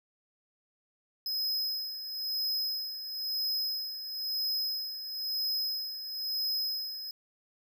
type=tone with tremolo; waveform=square; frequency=5090 Hz; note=D#8; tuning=39 cents sharp; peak=-29 dBFS; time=1.26-7.11 s; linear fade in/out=2 ms; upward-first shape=sine; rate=1 Hz; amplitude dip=65%; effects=10-bit